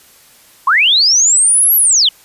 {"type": "linear two-way sweep", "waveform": "sine", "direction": "up then down", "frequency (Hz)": [977, 11900, 2865], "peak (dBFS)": -7, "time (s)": [0.67, 2.09], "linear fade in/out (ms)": 5, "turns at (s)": 1.76, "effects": ["white hiss -45 dBFS RMS until 2.24 s", "resampled to 32000 Hz"]}